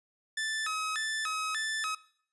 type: tone with vibrato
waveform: sawtooth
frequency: 1497 Hz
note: F#6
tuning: 20 cents sharp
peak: -27 dBFS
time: 0.37-1.95 s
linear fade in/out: 5 ms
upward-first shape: square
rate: 1.7 Hz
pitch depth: 280 cents each way
effects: noise-tail reverb RT60 0.6 s tail -20 dB re dry + resampled to 24000 Hz